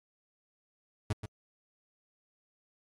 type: tone with echo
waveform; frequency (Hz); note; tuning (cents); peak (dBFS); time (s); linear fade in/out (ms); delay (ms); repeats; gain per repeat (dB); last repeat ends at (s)
40% pulse; 104.9; G#2; +18; -27; 1.1-1.13; 5; 130; 1; -9; 1.26
effects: AAC 32 kbps